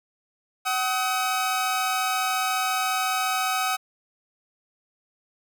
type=tone pair together; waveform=sawtooth; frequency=755 / 1269.8 Hz; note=F#5 / D#6; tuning=+35 / +35 cents; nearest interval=major sixth; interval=900 cents; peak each=-22 dBFS; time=0.65-3.77 s; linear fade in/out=20 ms; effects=none